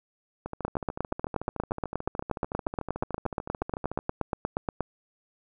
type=two click trains; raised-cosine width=1 ms; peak=-13 / -20 dBFS; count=36 / 49; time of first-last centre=0.65-4.807 / 0.46-3.989 s; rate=8.42 / 13.6 Hz; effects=none